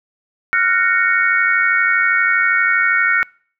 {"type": "chord", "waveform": "sine", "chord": "Gb major seventh", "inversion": "third", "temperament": "just", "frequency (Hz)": [1387.5, 1480, 1850, 2220], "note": ["F6", "Gb6", "Bb6", "Db7"], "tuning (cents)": [-12, 0, -14, 2], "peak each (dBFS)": -18, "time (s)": [0.53, 3.23], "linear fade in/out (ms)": 0, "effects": ["noise-tail reverb RT60 0.5 s tail -26 dB re dry"]}